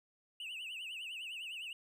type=tone with vibrato; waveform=triangle; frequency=2771 Hz; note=F7; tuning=14 cents flat; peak=-40 dBFS; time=0.4-1.73 s; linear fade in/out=2 ms; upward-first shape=triangle; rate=9.9 Hz; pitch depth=180 cents each way; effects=none